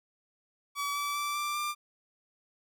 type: tone with pitch steps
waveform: sawtooth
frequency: 1142 / 1153.9 / 1166 / 1178.2 / 1190.5 Hz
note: D6 / D6 / D6 / D6 / D6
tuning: -49 / -31 / -13 / +5 / +23 cents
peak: -27 dBFS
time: 0.75-1.75 s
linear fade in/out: 50 ms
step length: 200 ms
effects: none